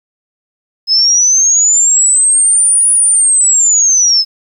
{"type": "linear two-way sweep", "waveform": "sine", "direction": "up then down", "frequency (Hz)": [5110, 9800, 5110], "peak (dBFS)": -6, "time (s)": [0.87, 4.25], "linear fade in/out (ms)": 50, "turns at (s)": 2.91, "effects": ["8-bit"]}